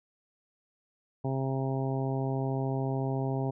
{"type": "harmonic tone", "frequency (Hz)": 133.7, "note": "C3", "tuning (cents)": 38, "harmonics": [1, 2, 3, 4, 5, 6, 7], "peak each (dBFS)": [-30, -35, -36, -42, -39, -41, -44], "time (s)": [1.24, 3.51], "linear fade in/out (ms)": 10, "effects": []}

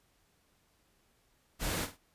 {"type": "noise with echo", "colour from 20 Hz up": "pink", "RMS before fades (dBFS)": -34, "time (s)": [1.59, 1.88], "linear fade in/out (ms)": 50, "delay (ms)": 50, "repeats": 2, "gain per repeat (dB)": -11, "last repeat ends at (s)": 1.98, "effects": ["pink hiss -71 dBFS RMS until 2.14 s", "resampled to 32000 Hz"]}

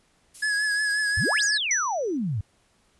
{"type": "noise", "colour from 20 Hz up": "violet", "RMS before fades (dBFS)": -38, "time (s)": [0.34, 1.45], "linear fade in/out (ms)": 10}
{"type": "tone with vibrato", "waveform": "square", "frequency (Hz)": 1684, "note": "G#6", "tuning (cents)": 24, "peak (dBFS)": -23, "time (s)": [0.42, 1.58], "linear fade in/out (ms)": 10, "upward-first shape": "triangle", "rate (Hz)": 5.6, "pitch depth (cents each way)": 44}
{"type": "exponential two-way sweep", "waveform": "sine", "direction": "up then down", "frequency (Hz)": [71.7, 7170, 92.5], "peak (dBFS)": -24, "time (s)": [1.17, 2.41], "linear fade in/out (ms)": 5, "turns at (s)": 1.44}
{"type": "tone with exponential decay", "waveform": "sine", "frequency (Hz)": 5920, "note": "F#8", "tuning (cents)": 0, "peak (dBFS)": -19, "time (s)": [1.71, 2.17], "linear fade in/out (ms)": 1, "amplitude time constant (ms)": 100}
{"effects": ["pink hiss -64 dBFS RMS until 2.99 s", "resampled to 24000 Hz"]}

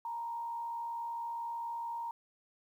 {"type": "tone with frequency modulation", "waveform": "sine", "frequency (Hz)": 932.3, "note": "A#5", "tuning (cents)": 0, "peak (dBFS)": -36, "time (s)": [0.05, 2.11], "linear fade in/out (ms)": 2, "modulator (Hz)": 60.1, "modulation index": 0.4, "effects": ["11-bit"]}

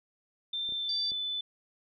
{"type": "tone with pitch glide", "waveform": "sine", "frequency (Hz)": [3573, 3504], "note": ["A7", "A7"], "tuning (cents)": [26, -8], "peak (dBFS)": -31, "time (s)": [0.53, 1.41], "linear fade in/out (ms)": 5, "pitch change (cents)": -34, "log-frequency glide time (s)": [0.72, 1.01]}
{"type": "clicks", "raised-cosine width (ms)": 2, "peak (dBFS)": -38, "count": 3, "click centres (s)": [0.691, 0.723, 1.119]}
{"type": "tone", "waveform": "sine", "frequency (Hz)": 4667, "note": "D8", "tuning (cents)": -12, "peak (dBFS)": -31, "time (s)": [0.89, 1.11], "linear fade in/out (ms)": 2}
{"effects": []}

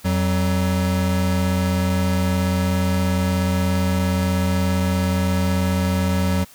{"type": "tone pair together", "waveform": "square", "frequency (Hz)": [88.3, 187.1], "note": ["F2", "F#3"], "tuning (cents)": [20, 20], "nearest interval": "octave + minor second", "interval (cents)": 1300, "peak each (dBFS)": -21, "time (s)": [0.04, 6.45], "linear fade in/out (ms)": 20, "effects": ["white hiss -47 dBFS RMS until 6.54 s"]}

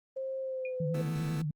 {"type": "tone with pitch glide", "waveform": "sine", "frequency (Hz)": [530, 507.5], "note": ["C5", "B4"], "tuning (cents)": [22, 47], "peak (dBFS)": -33, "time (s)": [0.16, 1.02], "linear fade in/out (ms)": 10, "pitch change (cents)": -75, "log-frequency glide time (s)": [0.41, 0.79]}
{"type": "tone with exponential decay", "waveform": "sine", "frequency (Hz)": 2443, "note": "D#7", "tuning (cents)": -32, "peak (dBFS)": -37, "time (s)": [0.65, 0.77], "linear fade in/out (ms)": 2, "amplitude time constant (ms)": 25}
{"type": "tone with vibrato", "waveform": "sine", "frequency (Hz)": 155.56, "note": "D#3", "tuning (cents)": 0, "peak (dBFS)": -30, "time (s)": [0.8, 1.51], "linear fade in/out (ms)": 5, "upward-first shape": "sine", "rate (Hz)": 10, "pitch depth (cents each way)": 96}
{"type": "chord", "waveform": "sawtooth", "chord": "A suspended second", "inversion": "none", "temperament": "just", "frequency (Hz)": [220, 247.5, 330], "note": ["A3", "B3", "E4"], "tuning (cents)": [0, 4, 2], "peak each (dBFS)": -39, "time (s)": [0.94, 1.42], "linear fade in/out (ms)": 5}
{"effects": ["Opus 24 kbps"]}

